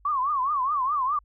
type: tone with vibrato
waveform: sine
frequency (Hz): 1108.7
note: C#6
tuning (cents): 0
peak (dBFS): -22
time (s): 0.05-1.19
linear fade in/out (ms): 5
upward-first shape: triangle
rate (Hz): 4.8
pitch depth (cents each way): 200
effects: added 50 Hz sine -55 dBFS peak until 1.24 s